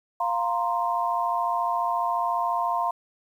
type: chord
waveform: sine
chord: F suspended fourth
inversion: none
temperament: equal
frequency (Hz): 698.5 / 932.3 / 1046.5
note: F5 / Bb5 / C6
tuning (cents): 0 / 0 / 0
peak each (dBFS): -27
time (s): 0.2-2.91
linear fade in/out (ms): 5
effects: 9-bit